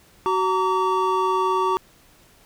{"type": "tone cluster", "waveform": "triangle", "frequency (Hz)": [375.1, 920, 1144], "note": ["F#4", "A#5", "D6"], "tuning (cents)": [24, -23, -46], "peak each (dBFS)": -21, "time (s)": [0.26, 1.77], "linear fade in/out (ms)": 0, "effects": ["pink hiss -54 dBFS RMS until 2.45 s"]}